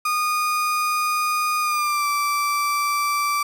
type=tone with pitch glide; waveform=35% pulse; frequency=1228 to 1165.8 Hz; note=D#6 to D6; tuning=-23 to -13 cents; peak=-18 dBFS; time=0.05-3.43 s; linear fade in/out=5 ms; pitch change=-90 cents; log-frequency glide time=1.61-2.07 s; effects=none